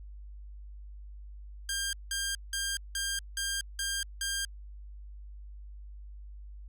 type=tone bursts; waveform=10% pulse; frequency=1600 Hz; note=G6; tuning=35 cents sharp; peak=-22 dBFS; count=7; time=1.69-4.45 s; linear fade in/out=2 ms; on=240 ms; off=180 ms; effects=added 50 Hz sine -43 dBFS peak until 6.68 s

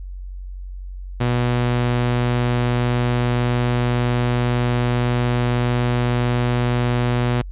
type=tone; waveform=sawtooth; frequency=121.8 Hz; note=B2; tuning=24 cents flat; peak=-13 dBFS; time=1.2-7.42 s; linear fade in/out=10 ms; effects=added 46 Hz sine -29 dBFS peak until 7.51 s + resampled to 8000 Hz

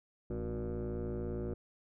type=tone with frequency modulation; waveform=sine; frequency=140.9 Hz; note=C#3; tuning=29 cents sharp; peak=-32 dBFS; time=0.3-1.54 s; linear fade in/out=5 ms; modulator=112 Hz; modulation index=3.1; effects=tanh soft clip ceiling -34 dBFS

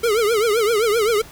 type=tone with vibrato; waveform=square; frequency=440 Hz; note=A4; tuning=in tune; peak=-16 dBFS; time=0.03-1.22 s; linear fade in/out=10 ms; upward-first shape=triangle; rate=7.7 Hz; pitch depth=170 cents each way; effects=pink hiss -42 dBFS RMS until 1.31 s

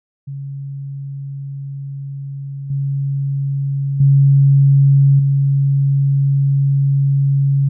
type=tone with level steps; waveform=sine; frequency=138.59 Hz; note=C#3; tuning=in tune; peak=-24 / -16 / -7 / -11 dBFS; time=0.27-7.69 s; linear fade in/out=10 ms; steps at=2.7 / 4 / 5.19 s; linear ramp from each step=5 ms; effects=none

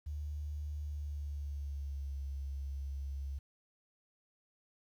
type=tone with pitch glide; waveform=sine; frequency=74.2 to 68.83 Hz; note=D2 to C#2; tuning=+18 to -12 cents; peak=-37 dBFS; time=0.06-3.39 s; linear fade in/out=10 ms; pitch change=-130 cents; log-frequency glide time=0.8-2.19 s; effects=11-bit

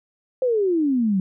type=exponential sweep; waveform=sine; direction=down; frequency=528 to 183.1 Hz; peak=-17 dBFS; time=0.42-1.2 s; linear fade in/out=2 ms; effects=none

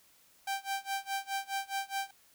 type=tone with tremolo; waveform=sawtooth; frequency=784 Hz; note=G5; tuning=in tune; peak=-27 dBFS; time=0.47-2.11 s; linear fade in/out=5 ms; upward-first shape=sine; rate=4.8 Hz; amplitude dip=95%; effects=white hiss -64 dBFS RMS until 2.34 s

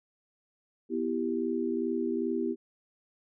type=chord; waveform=sine; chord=E minor; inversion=second; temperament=equal; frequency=246.9 / 329.6 / 392 Hz; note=B3 / E4 / G4; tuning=0 / 0 / 0 cents; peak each=-32 dBFS; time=0.89-2.56 s; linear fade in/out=50 ms; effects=none

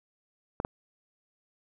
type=clicks; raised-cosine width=1 ms; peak=-16 dBFS; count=2; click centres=0.601 / 0.649 s; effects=none

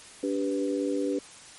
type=chord; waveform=sine; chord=G major; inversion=second; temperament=equal with one note detuned; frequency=288.6 / 392 / 493.9 Hz; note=D4 / G4 / B4; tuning=-30 / 0 / 0 cents; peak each=-28 / -31 / -31 dBFS; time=0.23-1.19 s; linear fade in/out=5 ms; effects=white hiss -48 dBFS RMS until 1.58 s + MP3 48 kbps

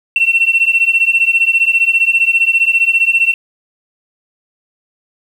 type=beating tone pair; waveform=sine; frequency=2702 / 2717 Hz; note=E7 / F7; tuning=+42 / -48 cents; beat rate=15 Hz; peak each=-11 dBFS; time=0.16-3.34 s; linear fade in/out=2 ms; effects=tanh soft clip ceiling -3 dBFS + 7-bit

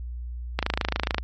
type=click train; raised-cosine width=0.3 ms; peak=-7 dBFS; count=17; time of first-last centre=0.59-1.183 s; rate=27 Hz; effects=added 60 Hz sine -31 dBFS peak until 1.23 s + MP3 32 kbps

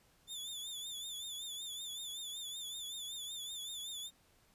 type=tone with vibrato; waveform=sawtooth; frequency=3520 Hz; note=A7; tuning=in tune; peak=-39 dBFS; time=0.27-4.11 s; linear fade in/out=50 ms; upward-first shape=triangle; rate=5.3 Hz; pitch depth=90 cents each way; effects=pink hiss -69 dBFS RMS until 4.54 s + resampled to 32000 Hz

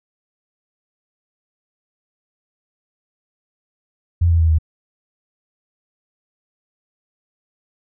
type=tone with pitch steps; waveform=sine; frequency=85.7 / 83.45 / 81.26 / 79.13 Hz; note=F2 / E2 / E2 / D#2; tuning=-32 / +22 / -24 / +30 cents; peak=-11 dBFS; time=4.21-4.586 s; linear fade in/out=10 ms; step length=94 ms; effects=none

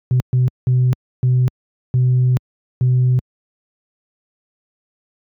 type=tone bursts at uneven times; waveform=sine; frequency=126.4 Hz; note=B2; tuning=41 cents sharp; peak=-9 dBFS; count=6; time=0.11-0.2 / 0.33-0.48 / 0.67-0.93 / 1.23-1.48 / 1.94-2.37 / 2.81-3.19 s; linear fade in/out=0 ms; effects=tanh soft clip ceiling -8 dBFS + high-pass 80 Hz 12 dB/octave

